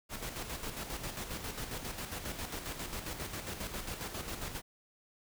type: noise with tremolo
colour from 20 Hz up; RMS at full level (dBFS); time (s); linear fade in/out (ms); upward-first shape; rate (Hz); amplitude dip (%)
pink; -39; 0.09-4.62; 50; square; 7.4; 50
effects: none